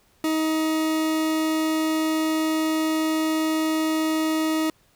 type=tone; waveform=40% pulse; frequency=315.7 Hz; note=D#4; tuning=25 cents sharp; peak=-20 dBFS; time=0.24-4.7 s; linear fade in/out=2 ms; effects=pink hiss -61 dBFS RMS until 4.95 s